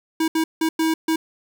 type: tone bursts at uneven times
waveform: square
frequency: 321.3 Hz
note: E4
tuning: 44 cents flat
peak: -18 dBFS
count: 5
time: 0.2-0.28 / 0.35-0.44 / 0.61-0.69 / 0.79-0.94 / 1.08-1.16 s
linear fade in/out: 5 ms
effects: 9-bit